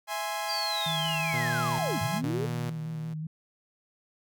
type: chord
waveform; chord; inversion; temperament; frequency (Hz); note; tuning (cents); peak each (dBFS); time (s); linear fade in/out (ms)
sawtooth; E augmented; none; equal; 659.3 / 830.6 / 1046.5; E5 / G#5 / B#5; 0 / 0 / 0; -33 / -29 / -33; 0.07-2.22; 50
type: linear two-way sweep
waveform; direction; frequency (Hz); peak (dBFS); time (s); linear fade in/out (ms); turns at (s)
sine; down then up; 4800 to 92.5 to 452.1; -30; 0.48-2.47; 20; 2.02
type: tone with vibrato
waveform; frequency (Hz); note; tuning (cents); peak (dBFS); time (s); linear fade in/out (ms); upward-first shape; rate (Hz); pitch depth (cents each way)
sine; 157.9; D#3; +26; -32; 0.86-3.27; 5; square; 5.5; 24
type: tone with tremolo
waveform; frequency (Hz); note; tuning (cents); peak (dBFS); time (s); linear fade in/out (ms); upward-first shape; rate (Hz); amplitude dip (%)
sawtooth; 120; B2; -49; -28; 1.33-3.14; 10; square; 1.1; 75
effects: none